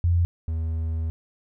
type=tone pair in turn; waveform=sine / triangle; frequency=86.4 / 80.82 Hz; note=F2 / E2; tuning=-18 / -34 cents; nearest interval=minor second; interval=116 cents; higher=first; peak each=-17 / -22 dBFS; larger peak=first; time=0.04-0.25 / 0.48-1.1 s; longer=second; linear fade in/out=0 ms; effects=none